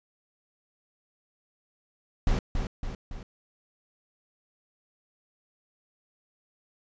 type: noise with echo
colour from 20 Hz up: brown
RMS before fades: -23 dBFS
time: 2.27-2.39 s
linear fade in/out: 2 ms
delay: 280 ms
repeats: 3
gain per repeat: -5 dB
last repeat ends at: 3.23 s
effects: resampled to 16000 Hz